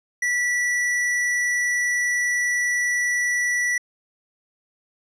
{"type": "tone with hard clipping", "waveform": "triangle", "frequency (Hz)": 1955, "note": "B6", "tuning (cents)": -18, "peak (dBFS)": -21, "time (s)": [0.22, 3.78], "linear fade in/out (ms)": 5, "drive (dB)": 18, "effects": ["low-pass 9000 Hz 12 dB/octave"]}